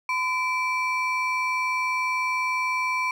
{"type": "ring-modulated tone", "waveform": "triangle", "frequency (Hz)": 1673, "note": "G#6", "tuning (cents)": 12, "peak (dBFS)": -18, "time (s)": [0.09, 3.11], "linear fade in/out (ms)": 2, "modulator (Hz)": 657, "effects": []}